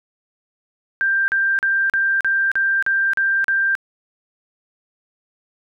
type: tone bursts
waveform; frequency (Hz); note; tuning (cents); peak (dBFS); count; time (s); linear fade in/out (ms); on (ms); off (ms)
sine; 1581; G6; +14; -15; 9; 1.01-3.752; 0; 270; 39
effects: none